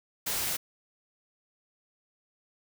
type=noise; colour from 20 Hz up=white; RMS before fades=-31 dBFS; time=0.26-0.57 s; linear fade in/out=10 ms; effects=none